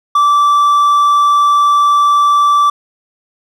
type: tone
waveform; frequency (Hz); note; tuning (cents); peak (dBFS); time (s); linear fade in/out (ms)
triangle; 1164; D6; -16; -5; 0.15-2.7; 5
effects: none